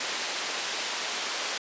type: band-pass noise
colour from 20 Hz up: white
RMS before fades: -32 dBFS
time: 0-1.58 s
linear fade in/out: 5 ms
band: 380 to 5300 Hz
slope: 12 dB/octave
effects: resampled to 16000 Hz